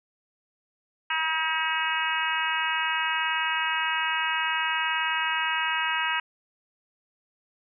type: harmonic tone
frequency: 319.4 Hz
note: D#4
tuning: 45 cents sharp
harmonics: 3 / 4 / 5 / 6 / 7 / 8 / 9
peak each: -30 / -33 / -30 / -33 / -35 / -32 / -32 dBFS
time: 1.1-6.2 s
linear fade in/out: 5 ms
effects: none